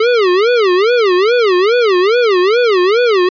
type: tone with vibrato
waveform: square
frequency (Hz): 419.3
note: G#4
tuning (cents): +17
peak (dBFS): -9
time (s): 0-3.29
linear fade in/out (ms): 5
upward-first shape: sine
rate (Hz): 2.4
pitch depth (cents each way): 280
effects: resampled to 11025 Hz